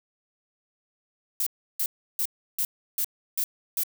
violet noise bursts, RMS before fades -26 dBFS, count 7, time 1.4-3.835 s, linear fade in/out 2 ms, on 65 ms, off 330 ms, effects none

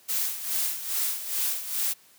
blue noise with tremolo, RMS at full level -26 dBFS, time 0.08-1.94 s, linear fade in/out 20 ms, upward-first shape sine, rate 2.4 Hz, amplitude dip 70%, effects white hiss -57 dBFS RMS until 2.18 s + high-pass 100 Hz 12 dB/octave

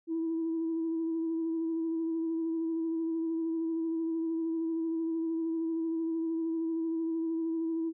sine tone with vibrato, 327.2 Hz, E4, 13 cents flat, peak -28 dBFS, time 0.07-7.93 s, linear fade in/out 50 ms, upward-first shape sine, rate 13 Hz, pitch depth 21 cents each way, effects tanh soft clip ceiling -25 dBFS

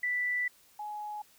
sine tone pair in turn, 1975.5 / 839.8 Hz, B6 / G#5, 0 / +19 cents, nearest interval octave + minor third, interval 1481 cents, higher first, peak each -28 / -36 dBFS, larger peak first, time 0.03-0.48 / 0.79-1.22 s, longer first, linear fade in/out 5 ms, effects white hiss -62 dBFS RMS until 1.38 s

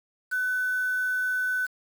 sine tone with quantisation, 1504 Hz, F#6, 28 cents sharp, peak -24 dBFS, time 0.31-1.67 s, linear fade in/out 20 ms, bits 7, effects none

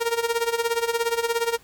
sawtooth tone with tremolo, 465.3 Hz, A#4, 3 cents flat, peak -15 dBFS, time 0-1.58 s, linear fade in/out 20 ms, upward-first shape sine, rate 17 Hz, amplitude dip 80%, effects pink hiss -54 dBFS RMS until 1.63 s

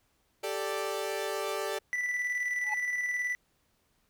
sawtooth chord, G suspended second, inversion none, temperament equal, 392 / 440 / 587.3 Hz, G4 / A4 / D5, 0 / 0 / 0 cents, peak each -32 dBFS, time 0.43-1.79 s, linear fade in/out 10 ms
triangle tone with tremolo, 1975.5 Hz, B6, in tune, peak -26 dBFS, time 1.93-3.35 s, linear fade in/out 0 ms, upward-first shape square, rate 19 Hz, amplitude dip 35%
triangle tone with exponential growth, 849 Hz, G#5, 38 cents sharp, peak -27 dBFS, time 2.62-2.74 s, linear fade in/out 5 ms, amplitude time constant 25 ms
effects pink hiss -72 dBFS RMS until 4.09 s

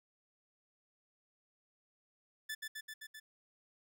sawtooth tone with echo, 1747 Hz, A6, 13 cents flat, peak -35 dBFS, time 2.49-2.55 s, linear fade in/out 10 ms, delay 130 ms, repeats 5, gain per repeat -2 dB, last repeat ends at 3.2 s, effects none

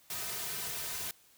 white noise with comb filter, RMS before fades -38 dBFS, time 0.1-1.11 s, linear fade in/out 2 ms, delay 3.6 ms, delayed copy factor -0.8, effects white hiss -63 dBFS RMS until 1.37 s

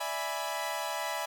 sawtooth chord, E dominant seventh, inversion third, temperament equal, 587.3 / 659.3 / 830.6 / 987.8 Hz, D5 / E5 / G#5 / B5, 0 / 0 / 0 / 0 cents, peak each -36 / -34 / -34 / -33 dBFS, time 0-1.26 s, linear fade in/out 10 ms, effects none

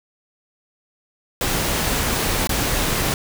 pink noise with dropouts, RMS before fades -21 dBFS, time 1.41-3.14 s, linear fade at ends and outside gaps 1 ms, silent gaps 2.472-2.493 s, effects none

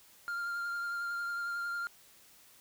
triangle tone with vibrato, 1396.9 Hz, F6, in tune, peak -32 dBFS, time 0.28-1.87 s, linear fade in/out 0 ms, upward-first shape triangle, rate 11 Hz, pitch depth 19 cents each way, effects white hiss -60 dBFS RMS until 2.6 s

